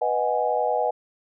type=chord; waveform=sine; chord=G# minor seventh; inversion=first; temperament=equal; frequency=493.9 / 622.3 / 740 / 830.6 Hz; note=B4 / D#5 / F#5 / G#5; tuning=0 / 0 / 0 / 0 cents; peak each=-26 dBFS; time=0.01-0.91 s; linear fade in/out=10 ms; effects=none